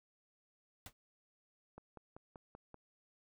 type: noise with exponential decay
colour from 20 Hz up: pink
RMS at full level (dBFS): -44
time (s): 0.86-0.93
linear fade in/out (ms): 1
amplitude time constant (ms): 15
type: click train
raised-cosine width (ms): 1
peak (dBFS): -37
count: 6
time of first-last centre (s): 1.78-2.743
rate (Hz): 5.19
effects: none